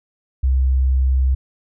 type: tone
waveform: sine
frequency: 65.5 Hz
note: C2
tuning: 2 cents sharp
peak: -12 dBFS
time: 0.43-1.35 s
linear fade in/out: 10 ms
effects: tanh soft clip ceiling -8 dBFS